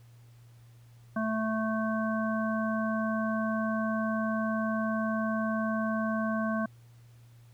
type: harmonic tone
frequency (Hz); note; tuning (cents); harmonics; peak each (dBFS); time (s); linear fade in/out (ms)
220; A3; 0; 1 / 3 / 5 / 7; -29 / -34 / -36 / -37; 1.16-6.66; 5
effects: added 118 Hz sine -52 dBFS peak until 7.53 s + pink hiss -66 dBFS RMS until 7.53 s

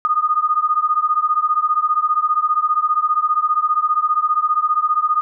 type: beating tone pair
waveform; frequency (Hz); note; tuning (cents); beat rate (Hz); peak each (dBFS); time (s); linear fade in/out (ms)
sine; 1225 / 1240; D#6 / D#6; -27 / -6; 15; -17 / -18; 0.05-5.21; 0
effects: none

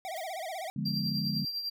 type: tone with vibrato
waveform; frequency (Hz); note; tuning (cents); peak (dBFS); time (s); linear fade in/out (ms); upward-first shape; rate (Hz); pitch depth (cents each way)
square; 698.5; F5; 0; -36; 0.05-0.7; 0; sine; 16; 190
type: noise with exponential decay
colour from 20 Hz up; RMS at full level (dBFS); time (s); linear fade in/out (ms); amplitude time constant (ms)
blue; -45; 0.16-0.41; 2; 53
type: chord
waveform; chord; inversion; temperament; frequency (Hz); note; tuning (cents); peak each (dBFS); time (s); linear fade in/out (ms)
sine; D diminished seventh; none; equal; 146.83 / 174.61 / 207.7 / 246.9; D3 / F3 / Ab3 / Cb4; 0 / 0 / 0 / 0; -35 / -36 / -34 / -39; 0.76-1.45; 5
type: tone with tremolo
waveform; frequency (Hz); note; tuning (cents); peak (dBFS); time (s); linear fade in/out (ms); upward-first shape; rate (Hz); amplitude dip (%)
triangle; 4729; D8; +11; -29; 0.85-1.7; 10; triangle; 10; 60
effects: none

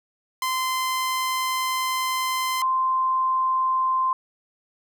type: tone pair in turn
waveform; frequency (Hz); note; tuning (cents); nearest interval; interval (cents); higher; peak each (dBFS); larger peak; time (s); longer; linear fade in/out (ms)
sawtooth / sine; 1035 / 1042.2; C6 / C6; -19 / -7; unison; 12; second; -19; neither; 0.42-2.62 / 2.62-4.13; first; 2
effects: none

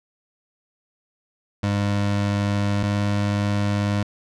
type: tone pair in turn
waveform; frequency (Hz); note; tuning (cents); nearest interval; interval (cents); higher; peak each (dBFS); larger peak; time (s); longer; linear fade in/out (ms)
25% pulse; 101.5 / 102.09; G#2 / G#2; -39 / -29; unison; 10; second; -16 / -16; neither; 1.63-2.83 / 2.83-4.03; neither; 5
effects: low-pass 6000 Hz 12 dB/octave

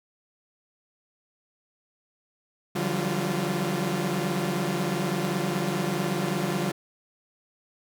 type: tone cluster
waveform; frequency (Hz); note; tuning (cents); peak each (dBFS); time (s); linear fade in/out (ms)
sawtooth; 145.3 / 170.2 / 186.2 / 195.4 / 349.6; D3 / F3 / F#3 / G3 / F4; -18 / -44 / +11 / -5 / +2; -28; 2.75-6.72; 10
effects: none

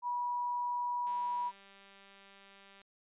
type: tone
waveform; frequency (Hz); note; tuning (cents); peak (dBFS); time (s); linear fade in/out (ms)
sine; 972; B5; -28; -32; 0.02-1.52; 50
type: click train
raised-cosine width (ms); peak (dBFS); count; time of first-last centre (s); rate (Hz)
0.2; -40; 345; 1.07-2.816; 197
effects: resampled to 8000 Hz

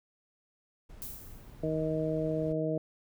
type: noise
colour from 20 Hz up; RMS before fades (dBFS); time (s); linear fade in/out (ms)
brown; -49; 0.89-2.53; 10
type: noise with exponential decay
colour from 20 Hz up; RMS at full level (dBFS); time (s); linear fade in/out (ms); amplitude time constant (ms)
violet; -39; 1.02-1.71; 0; 150
type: harmonic tone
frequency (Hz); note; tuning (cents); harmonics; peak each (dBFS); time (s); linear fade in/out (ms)
157.3; D#3; +19; 1 / 2 / 3 / 4; -34 / -34 / -34 / -34; 1.63-2.78; 5
effects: none

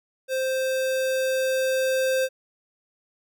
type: tone with level ramp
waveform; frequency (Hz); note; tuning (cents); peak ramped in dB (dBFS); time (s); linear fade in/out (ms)
square; 523.3; C5; 0; -24 to -21; 0.28-2.29; 50
effects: none

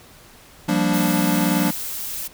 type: chord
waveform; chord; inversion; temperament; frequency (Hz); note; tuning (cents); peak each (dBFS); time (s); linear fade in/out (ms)
square; G minor seventh; third; equal; 174.61 / 196 / 233.1 / 293.7; F3 / G3 / Bb3 / D4; 0 / 0 / 0 / 0; -23 / -24 / -25 / -23; 0.68-1.71; 10
type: noise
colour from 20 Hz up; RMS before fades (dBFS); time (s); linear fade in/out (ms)
blue; -29; 0.93-2.28; 10
effects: pink hiss -47 dBFS RMS until 2.33 s

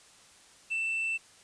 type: tone with tanh clipping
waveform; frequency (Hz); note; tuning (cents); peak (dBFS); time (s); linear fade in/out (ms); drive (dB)
sine; 2667; E7; +20; -29; 0.7-1.18; 20; 1
effects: white hiss -57 dBFS RMS until 1.43 s + resampled to 22050 Hz

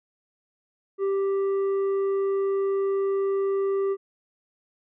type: tone with tanh clipping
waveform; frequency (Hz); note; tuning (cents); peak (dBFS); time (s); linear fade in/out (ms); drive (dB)
triangle; 392; G4; 0; -23; 0.98-3.97; 50; 10
effects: none

